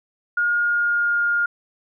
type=tone with pitch glide; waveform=sine; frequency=1427 to 1415.5 Hz; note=F6 to F6; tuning=+37 to +23 cents; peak=-17 dBFS; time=0.37-1.46 s; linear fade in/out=5 ms; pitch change=-14 cents; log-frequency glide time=0.49-1.21 s; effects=none